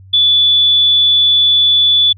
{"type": "tone", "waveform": "sine", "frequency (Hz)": 3460, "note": "A7", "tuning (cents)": -30, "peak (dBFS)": -7, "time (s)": [0.13, 2.13], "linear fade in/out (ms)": 10, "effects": ["added 95 Hz sine -36 dBFS peak until 2.17 s"]}